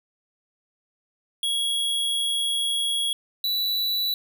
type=tone pair in turn; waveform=square; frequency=3322 / 3951 Hz; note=G#7 / B7; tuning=0 / 0 cents; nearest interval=minor third; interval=300 cents; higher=second; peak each=-23 dBFS; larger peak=neither; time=1.43-3.13 / 3.44-4.14 s; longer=first; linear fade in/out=2 ms; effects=none